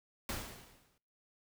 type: noise with exponential decay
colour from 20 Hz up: pink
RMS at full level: -37 dBFS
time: 0.29-0.98 s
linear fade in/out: 2 ms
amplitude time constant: 150 ms
effects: noise-tail reverb RT60 0.6 s tail -24 dB re dry